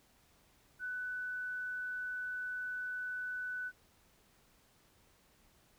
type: tone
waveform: sine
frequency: 1494 Hz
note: F#6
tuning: 16 cents sharp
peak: -37 dBFS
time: 0.79-3.72 s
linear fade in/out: 50 ms
effects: pink hiss -68 dBFS RMS until 5.78 s